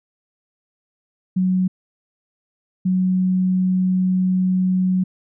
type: tone pair in turn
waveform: sine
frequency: 185 / 185 Hz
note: F#3 / F#3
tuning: 0 / 0 cents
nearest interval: unison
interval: 0 cents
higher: neither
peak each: -15 dBFS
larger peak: neither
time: 1.36-1.68 / 2.85-5.04 s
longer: second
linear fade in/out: 10 ms
effects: none